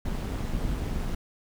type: noise with amplitude modulation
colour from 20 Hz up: brown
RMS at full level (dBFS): -27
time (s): 0.05-1.15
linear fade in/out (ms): 5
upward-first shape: sine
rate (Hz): 200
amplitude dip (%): 60
effects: none